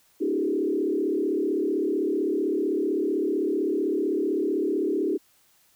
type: tone with frequency modulation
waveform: sine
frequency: 350 Hz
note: F4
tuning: 4 cents sharp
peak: -22 dBFS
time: 0.2-5.18 s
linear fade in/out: 20 ms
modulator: 35.7 Hz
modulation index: 1.9
effects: white hiss -62 dBFS RMS until 5.75 s